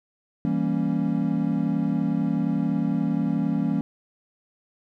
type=chord; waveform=triangle; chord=E diminished seventh; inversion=none; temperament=equal; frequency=164.81 / 196 / 233.1 / 277.2 Hz; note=E3 / G3 / Bb3 / Db4; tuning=0 / 0 / 0 / 0 cents; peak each=-25 dBFS; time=0.45-3.81 s; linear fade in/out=0 ms; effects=none